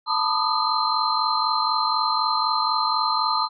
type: tone cluster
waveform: sine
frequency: 884 / 989 / 1204 / 1248 / 4120 Hz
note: A5 / B5 / D6 / D#6 / C8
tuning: +8 / +2 / +43 / +5 / -28 cents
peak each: -26 dBFS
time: 0.06-3.49 s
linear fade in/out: 50 ms
effects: none